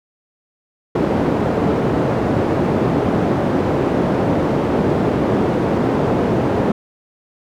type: band-pass noise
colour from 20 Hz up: white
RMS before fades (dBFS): -17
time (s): 0.95-6.72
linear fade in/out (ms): 5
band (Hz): 100 to 460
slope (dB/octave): 12
effects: none